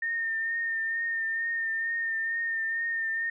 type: tone with vibrato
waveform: sine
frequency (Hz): 1822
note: A#6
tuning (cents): -40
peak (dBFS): -27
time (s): 0.02-3.3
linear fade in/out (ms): 5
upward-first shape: triangle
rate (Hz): 2.2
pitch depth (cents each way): 27
effects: none